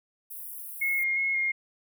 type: high-pass noise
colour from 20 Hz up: white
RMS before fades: -40 dBFS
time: 0.3-1.04 s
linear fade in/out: 10 ms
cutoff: 10000 Hz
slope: 48 dB/octave
type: tone with vibrato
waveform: sine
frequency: 2151 Hz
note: C7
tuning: 47 cents sharp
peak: -24 dBFS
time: 0.81-1.52 s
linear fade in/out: 10 ms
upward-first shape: square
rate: 2.8 Hz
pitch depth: 14 cents each way
effects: none